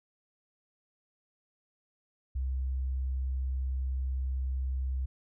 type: tone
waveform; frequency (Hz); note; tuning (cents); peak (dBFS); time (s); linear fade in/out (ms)
sine; 65.41; C2; 0; -28; 2.35-5.06; 10
effects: tanh soft clip ceiling -25 dBFS